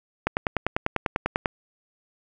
click train, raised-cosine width 0.5 ms, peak -7 dBFS, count 13, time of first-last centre 0.27-1.458 s, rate 10.1 Hz, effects none

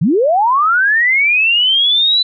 sine linear sweep, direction up, 130.81 to 4019 Hz, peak -9 dBFS, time 0.01-2.23 s, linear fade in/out 10 ms, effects none

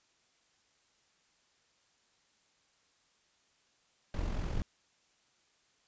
brown noise with amplitude modulation, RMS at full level -32 dBFS, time 4.14-4.62 s, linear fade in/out 2 ms, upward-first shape sine, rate 44.2 Hz, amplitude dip 50%, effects white hiss -71 dBFS RMS until 5.87 s + resampled to 16000 Hz

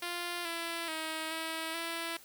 5% pulse tone with pitch steps, 348.8 / 335.1 / 317.5 / 323 / 333.1 Hz, F4 / E4 / D#4 / E4 / E4, -2 / +29 / +35 / -35 / +18 cents, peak -24 dBFS, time 0.02-2.17 s, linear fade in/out 5 ms, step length 430 ms, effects white hiss -56 dBFS RMS until 2.24 s

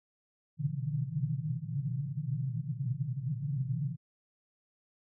pink band-pass noise, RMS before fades -34 dBFS, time 0.57-3.97 s, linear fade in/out 50 ms, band 120 to 160 Hz, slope 96 dB/octave, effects none

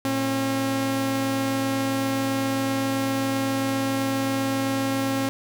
sawtooth tone pair together, 113.56 / 270.1 Hz, A#2 / C#4, -45 / -45 cents, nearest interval octave + minor third, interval 1500 cents, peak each -27 / -19 dBFS, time 0.05-5.29 s, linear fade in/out 0 ms, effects none

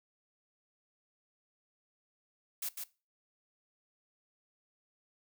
blue noise with echo, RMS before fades -37 dBFS, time 2.62-2.69 s, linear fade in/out 5 ms, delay 150 ms, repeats 1, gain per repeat -4 dB, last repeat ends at 2.84 s, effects noise-tail reverb RT60 0.3 s tail -19 dB re dry

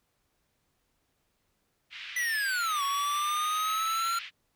pink band-pass noise, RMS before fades -42 dBFS, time 1.9-4.31 s, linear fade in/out 50 ms, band 2000 to 3400 Hz, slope 24 dB/octave
square linear two-way sweep, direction down then up, 2001 to 1108.7 to 1374 Hz, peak -28 dBFS, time 2.16-4.19 s, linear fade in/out 5 ms, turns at 2.83 s
effects pink hiss -75 dBFS RMS until 4.55 s

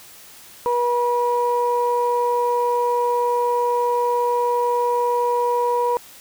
sine tone pair together, 483 / 966 Hz, B4 / B5, -39 / -39 cents, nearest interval octave, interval 1200 cents, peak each -19 dBFS, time 0.66-5.97 s, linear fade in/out 0 ms, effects tanh soft clip ceiling -10 dBFS + white hiss -44 dBFS RMS until 6.2 s

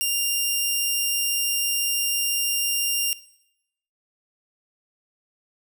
10% pulse tone, 2794 Hz, F7, in tune, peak -13 dBFS, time 0.01-3.13 s, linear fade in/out 0 ms, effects noise-tail reverb RT60 0.8 s tail -18 dB re dry

